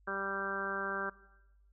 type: harmonic tone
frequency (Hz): 196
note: G3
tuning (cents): 0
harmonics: 1 / 2 / 3 / 4 / 5 / 6 / 7 / 8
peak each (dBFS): -47 / -42 / -44 / -47 / -46 / -42 / -41 / -38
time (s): 0.07-1.1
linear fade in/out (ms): 10
effects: noise-tail reverb RT60 1.0 s tail -19 dB re dry + added 50 Hz sine -62 dBFS peak until 1.72 s

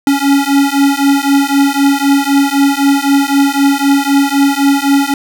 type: beating tone pair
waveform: square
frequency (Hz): 277.2 / 281.1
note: C#4 / C#4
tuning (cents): 0 / +24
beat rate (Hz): 3.9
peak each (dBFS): -12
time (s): 0.07-5.14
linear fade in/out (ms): 2
effects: none

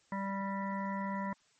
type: harmonic tone with a mistuned harmonic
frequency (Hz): 196.1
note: G3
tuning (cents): +1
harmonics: 1 / 3 / 5 / 7 / 9 / 10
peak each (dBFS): -36 / -44 / -38 / -50 / -49 / -47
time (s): 0.12-1.33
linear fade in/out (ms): 2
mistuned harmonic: 9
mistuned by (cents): +18
effects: white hiss -69 dBFS RMS until 1.59 s + MP3 32 kbps

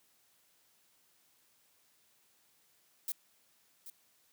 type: noise with echo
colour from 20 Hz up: violet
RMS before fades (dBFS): -36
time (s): 3.08-3.12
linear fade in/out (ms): 2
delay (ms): 780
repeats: 1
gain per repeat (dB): -12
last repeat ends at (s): 3.9
effects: white hiss -70 dBFS RMS until 4.32 s + high-pass 80 Hz 12 dB/octave

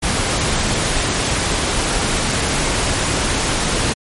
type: noise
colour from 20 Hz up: pink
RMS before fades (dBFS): -18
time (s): 0.02-3.94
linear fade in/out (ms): 20
effects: MP3 48 kbps

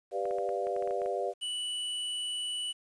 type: chord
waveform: sine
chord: G dominant seventh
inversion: none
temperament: equal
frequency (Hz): 392 / 493.9 / 587.3 / 698.5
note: G4 / B4 / D5 / F5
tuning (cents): 0 / 0 / 0 / 0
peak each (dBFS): -35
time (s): 0.11-1.34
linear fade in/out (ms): 50
type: clicks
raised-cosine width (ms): 0.5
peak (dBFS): -32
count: 11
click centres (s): 0.255 / 0.31 / 0.385 / 0.491 / 0.67 / 0.764 / 0.824 / 0.875 / 0.909 / 1.018 / 1.06
type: tone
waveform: square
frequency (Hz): 2960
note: F#7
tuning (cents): 0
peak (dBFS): -33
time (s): 1.41-2.73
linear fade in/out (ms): 20
effects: resampled to 22050 Hz + 10-bit

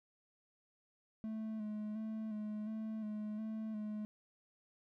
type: tone with vibrato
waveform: triangle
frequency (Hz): 215.6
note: A3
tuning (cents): -35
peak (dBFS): -37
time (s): 1.24-4.05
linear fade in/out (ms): 0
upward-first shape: square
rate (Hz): 1.4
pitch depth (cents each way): 28
effects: none

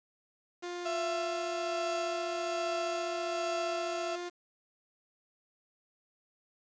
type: tone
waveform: sawtooth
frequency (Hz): 352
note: F4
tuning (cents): +14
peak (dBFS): -33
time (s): 0.62-4.3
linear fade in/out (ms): 20
type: tone with tremolo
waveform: 35% pulse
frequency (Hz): 669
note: E5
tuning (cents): +25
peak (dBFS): -30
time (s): 0.85-4.16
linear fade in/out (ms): 10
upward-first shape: sine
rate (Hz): 1.2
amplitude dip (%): 30
effects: resampled to 16000 Hz + 9-bit

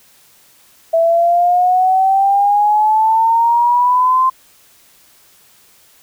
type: exponential sweep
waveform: sine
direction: up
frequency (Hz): 656 to 1046.5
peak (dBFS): -9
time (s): 0.93-4.3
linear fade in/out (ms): 10
effects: white hiss -49 dBFS RMS until 6.02 s

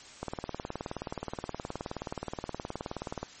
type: click train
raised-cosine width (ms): 1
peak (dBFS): -20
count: 58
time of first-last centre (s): 0.23-3.23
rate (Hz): 19
effects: white hiss -50 dBFS RMS until 3.4 s + MP3 32 kbps

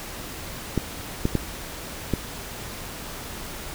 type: clicks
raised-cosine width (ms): 3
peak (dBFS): -8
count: 4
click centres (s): 0.777 / 1.254 / 1.353 / 2.137
effects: pink hiss -36 dBFS RMS until 3.74 s

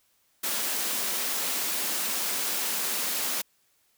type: high-pass noise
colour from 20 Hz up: white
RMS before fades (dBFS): -29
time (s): 0.43-3.42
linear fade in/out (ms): 10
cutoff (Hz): 180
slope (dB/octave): 96
effects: white hiss -68 dBFS RMS until 3.97 s

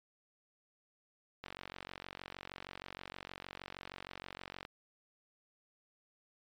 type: click train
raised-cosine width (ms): 0.3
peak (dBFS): -27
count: 150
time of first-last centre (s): 1.44-4.651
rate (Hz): 46.4
effects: MP3 96 kbps

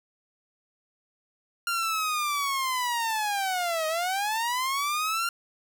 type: linear two-way sweep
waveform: sawtooth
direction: down then up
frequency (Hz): 1396.9 to 622.3 to 1396.9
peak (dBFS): -22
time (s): 1.67-5.29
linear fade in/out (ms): 2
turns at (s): 3.87
effects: none

